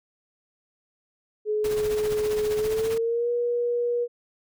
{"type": "tone with pitch glide", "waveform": "sine", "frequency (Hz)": [425, 479.8], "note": ["G#4", "A#4"], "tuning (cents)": [40, 50], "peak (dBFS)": -22, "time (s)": [1.45, 4.08], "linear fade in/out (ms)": 50, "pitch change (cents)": 210, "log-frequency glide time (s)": [2.57, 3.3]}
{"type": "noise with tremolo", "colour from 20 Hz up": "pink", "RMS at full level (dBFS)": -34, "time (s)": [1.64, 2.98], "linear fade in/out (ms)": 5, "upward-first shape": "triangle", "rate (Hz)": 15, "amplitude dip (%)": 70}
{"effects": []}